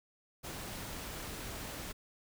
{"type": "noise", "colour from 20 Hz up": "pink", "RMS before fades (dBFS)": -43, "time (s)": [0.43, 1.93], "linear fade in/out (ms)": 20, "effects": []}